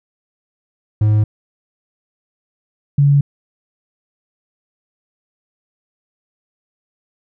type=tone pair in turn; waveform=triangle / sine; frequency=106.6 / 142.04 Hz; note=G#2 / C#3; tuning=+46 / +43 cents; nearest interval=perfect fourth; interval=497 cents; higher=second; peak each=-8 / -8 dBFS; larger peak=neither; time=1.01-1.24 / 2.98-3.21 s; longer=neither; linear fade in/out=5 ms; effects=none